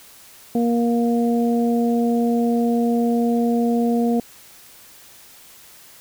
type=harmonic tone; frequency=235.3 Hz; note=A#3; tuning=16 cents sharp; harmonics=1 / 2 / 3; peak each=-17 / -23 / -27 dBFS; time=0.55-4.2 s; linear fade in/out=2 ms; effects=white hiss -46 dBFS RMS until 6 s